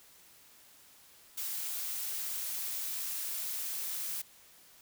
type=noise; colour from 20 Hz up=blue; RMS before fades=-37 dBFS; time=1.37-4.22 s; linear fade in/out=10 ms; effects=white hiss -59 dBFS RMS until 4.81 s